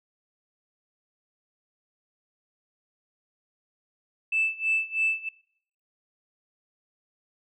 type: tone with tremolo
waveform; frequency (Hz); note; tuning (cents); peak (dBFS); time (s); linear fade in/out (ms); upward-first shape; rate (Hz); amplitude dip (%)
sine; 2637; E7; 0; -20; 4.32-5.29; 5; sine; 3.1; 95
effects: noise-tail reverb RT60 0.6 s tail -21 dB re dry + tanh soft clip ceiling -16 dBFS